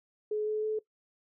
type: tone with pitch steps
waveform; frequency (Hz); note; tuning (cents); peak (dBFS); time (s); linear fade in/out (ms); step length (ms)
sine; 425 / 428.7 / 432.4; G#4 / A4 / A4; +40 / -45 / -30; -28; 0.31-0.79; 5; 160
effects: noise-tail reverb RT60 0.1 s tail -19 dB re dry